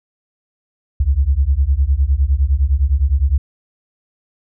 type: beating tone pair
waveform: sine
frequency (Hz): 64.2 / 74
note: C2 / D2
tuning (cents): -32 / +14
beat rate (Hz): 9.8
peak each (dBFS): -14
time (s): 1-3.38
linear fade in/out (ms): 5
effects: tanh soft clip ceiling -4 dBFS